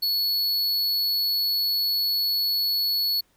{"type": "tone", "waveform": "square", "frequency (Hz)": 4400, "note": "C#8", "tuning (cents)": -14, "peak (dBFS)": -22, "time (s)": [0.02, 3.21], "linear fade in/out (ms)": 10, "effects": ["pink hiss -65 dBFS RMS until 3.36 s"]}